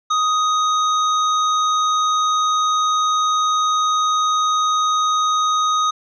square tone, 1250 Hz, D#6, 8 cents sharp, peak -16 dBFS, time 0.1-5.91 s, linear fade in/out 10 ms, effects resampled to 16000 Hz

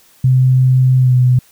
sine tone with pitch glide, 129 to 125.84 Hz, C3 to B2, -24 to +33 cents, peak -7 dBFS, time 0.24-1.39 s, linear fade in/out 5 ms, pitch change -43 cents, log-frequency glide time 0.98-1.15 s, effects white hiss -49 dBFS RMS until 1.51 s

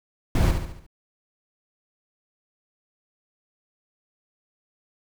brown noise with echo, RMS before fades -19 dBFS, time 0.35-0.51 s, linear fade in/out 2 ms, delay 71 ms, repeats 5, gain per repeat -6 dB, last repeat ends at 0.865 s, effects none

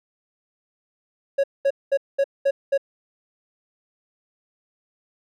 triangle tone bursts, 553 Hz, C#5, 4 cents flat, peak -14 dBFS, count 6, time 1.38-2.778 s, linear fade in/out 10 ms, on 58 ms, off 210 ms, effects none

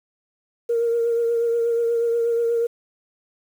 sine tone with vibrato, 466.2 Hz, A#4, in tune, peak -17 dBFS, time 0.69-2.67 s, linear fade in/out 10 ms, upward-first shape triangle, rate 8.3 Hz, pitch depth 27 cents each way, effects tanh soft clip ceiling -13 dBFS + 8-bit

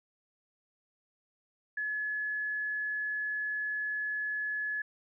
sine tone, 1705 Hz, G#6, 45 cents sharp, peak -31 dBFS, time 1.77-4.82 s, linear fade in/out 5 ms, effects none

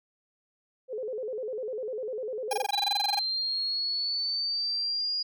sine tone with vibrato, 470 Hz, A#4, 14 cents sharp, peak -31 dBFS, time 0.88-2.67 s, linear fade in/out 50 ms, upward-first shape square, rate 10 Hz, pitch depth 160 cents each way
45% pulse tone bursts, 809 Hz, G#5, 46 cents flat, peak -25 dBFS, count 16, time 2.51-3.193 s, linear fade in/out 5 ms, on 23 ms, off 21 ms
5% pulse tone with exponential decay, 5500 Hz, F8, 27 cents flat, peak -29 dBFS, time 2.51-2.8 s, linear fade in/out 2 ms, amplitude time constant 61 ms
sine linear sweep, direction up, 3951 to 4874 Hz, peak -27 dBFS, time 2.72-5.23 s, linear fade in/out 10 ms
effects none

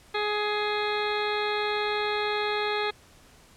harmonic tone, 418.5 Hz, G#4, 13 cents sharp, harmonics 1 / 2 / 3 / 4 / 5 / 6 / 8 / 9 / 10, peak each -29 / -32 / -34 / -35 / -36 / -37 / -38 / -39 / -39 dBFS, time 0.14-2.91 s, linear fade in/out 10 ms, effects pink hiss -55 dBFS RMS until 3.56 s + low-pass 11000 Hz 12 dB/octave

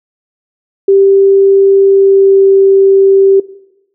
sine tone with pitch glide, 392 to 389.7 Hz, G4 to G4, 0 to -10 cents, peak -3 dBFS, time 0.88-3.4 s, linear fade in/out 5 ms, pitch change -10 cents, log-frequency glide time 1.84-2.45 s, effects noise-tail reverb RT60 0.9 s tail -18 dB re dry

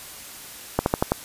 slowing click train, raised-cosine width 1 ms, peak -4 dBFS, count 5, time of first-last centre 0.79-1.12 s, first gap 71 ms, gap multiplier 1.1, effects white hiss -40 dBFS RMS until 1.24 s + resampled to 32000 Hz

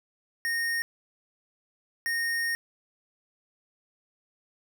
square tone bursts at uneven times, 1850 Hz, A#6, 14 cents flat, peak -27 dBFS, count 2, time 0.45-0.82 / 2.06-2.55 s, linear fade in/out 0 ms, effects none

